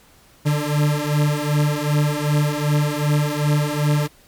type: beating tone pair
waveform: 40% pulse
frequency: 146.83 / 149.43 Hz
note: D3 / D3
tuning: 0 / +30 cents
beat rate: 2.6 Hz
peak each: -19 dBFS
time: 0.45-4.08 s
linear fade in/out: 20 ms
effects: pink hiss -52 dBFS RMS until 4.27 s + MP3 96 kbps